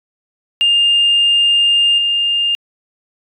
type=tone with level steps; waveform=sine; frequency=2811 Hz; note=F7; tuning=11 cents sharp; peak=-8 / -12 dBFS; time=0.61-2.55 s; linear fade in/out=0 ms; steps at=1.98 s; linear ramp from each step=2 ms; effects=tanh soft clip ceiling -5 dBFS